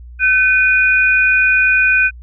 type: tone pair together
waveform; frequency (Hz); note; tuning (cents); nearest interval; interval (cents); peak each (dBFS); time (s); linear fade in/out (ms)
sine; 1523.4 / 2463; G6 / D#7; -50 / -18; minor sixth; 832; -12; 0.19-2.11; 50
effects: added 60 Hz sine -32 dBFS peak until 2.22 s